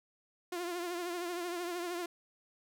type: tone with vibrato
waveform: sawtooth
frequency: 350 Hz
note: F4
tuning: 4 cents sharp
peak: -32 dBFS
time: 0.52-2.06 s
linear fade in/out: 5 ms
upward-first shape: triangle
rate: 13 Hz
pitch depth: 68 cents each way
effects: none